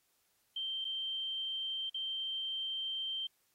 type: tone with dropouts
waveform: sine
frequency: 3136 Hz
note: G7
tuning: in tune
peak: -35 dBFS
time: 0.56-3.27 s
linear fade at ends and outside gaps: 5 ms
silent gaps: 0.845-0.85 / 1.897-1.943 s
effects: white hiss -75 dBFS RMS until 3.54 s + AAC 48 kbps